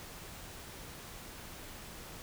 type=silence; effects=pink hiss -48 dBFS RMS until 2.22 s